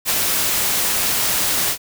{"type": "noise with ADSR envelope", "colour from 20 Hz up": "white", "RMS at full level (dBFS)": -17, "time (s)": [0.05, 1.78], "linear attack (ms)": 47, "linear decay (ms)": 21, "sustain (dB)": -2, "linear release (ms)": 78, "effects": []}